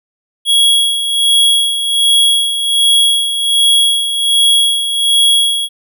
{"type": "tone with tremolo", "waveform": "square", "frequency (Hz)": 3322, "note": "G#7", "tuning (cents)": 0, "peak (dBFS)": -7, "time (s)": [0.45, 5.69], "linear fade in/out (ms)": 50, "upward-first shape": "sine", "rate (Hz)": 1.3, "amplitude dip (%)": 60, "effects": []}